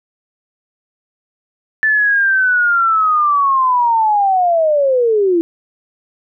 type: linear sweep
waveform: sine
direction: down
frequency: 1760 to 326.8 Hz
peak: -10 dBFS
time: 1.83-5.41 s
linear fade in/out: 0 ms
effects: none